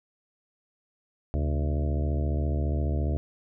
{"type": "harmonic tone with a mistuned harmonic", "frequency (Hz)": 74.6, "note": "D2", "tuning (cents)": 28, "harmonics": [1, 2, 3, 4, 5, 6, 7, 8, 9], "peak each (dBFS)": [-25, -32, -37, -37, -40, -43, -44, -42, -42], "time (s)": [1.34, 3.17], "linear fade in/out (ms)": 0, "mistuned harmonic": 2, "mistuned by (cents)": -140, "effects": []}